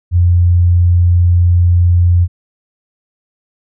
sine tone, 87.7 Hz, F2, 8 cents sharp, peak -6 dBFS, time 0.11-2.28 s, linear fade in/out 50 ms, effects none

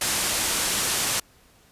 white low-pass noise, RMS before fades -25 dBFS, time 0.01-1.2 s, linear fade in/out 5 ms, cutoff 11000 Hz, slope 24 dB/octave, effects pink hiss -57 dBFS RMS until 1.71 s + resampled to 32000 Hz

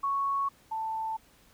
sine tone pair in turn, 1108.7 / 885.3 Hz, C#6 / A5, 0 / +10 cents, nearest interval major third, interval 390 cents, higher first, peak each -26 / -30 dBFS, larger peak first, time 0.03-0.49 / 0.71-1.17 s, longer neither, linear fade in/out 10 ms, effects pink hiss -61 dBFS RMS until 1.53 s

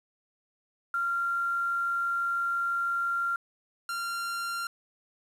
sine / 45% pulse tone pair in turn, 1383 / 1383 Hz, F6 / F6, -17 / -17 cents, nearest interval unison, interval 0 cents, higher neither, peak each -26 / -31 dBFS, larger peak first, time 0.94-3.36 / 3.89-4.67 s, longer first, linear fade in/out 2 ms, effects resampled to 32000 Hz + 9-bit

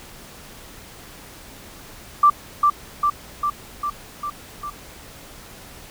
sine tone with echo, 1174.7 Hz, D6, in tune, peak -9 dBFS, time 2.23-2.3 s, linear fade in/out 5 ms, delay 400 ms, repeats 6, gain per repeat -3 dB, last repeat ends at 4.7 s, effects pink hiss -42 dBFS RMS until 5.9 s

